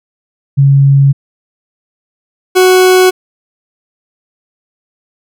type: tone pair in turn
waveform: sine / 40% pulse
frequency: 138.59 / 370 Hz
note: C#3 / F#4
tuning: 0 / 0 cents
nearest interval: octave + perfect fourth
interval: 1700 cents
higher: second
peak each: -3 dBFS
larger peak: neither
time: 0.57-1.13 / 2.55-3.11 s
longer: neither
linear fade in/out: 20 ms
effects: none